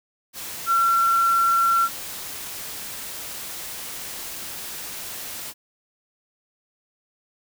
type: tone in noise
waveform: sine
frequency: 1359 Hz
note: F6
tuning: 48 cents flat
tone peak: -16 dBFS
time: 0.66-1.89 s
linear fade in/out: 50 ms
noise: white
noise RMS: -34 dBFS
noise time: 0.33-5.54 s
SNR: +15 dB
effects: none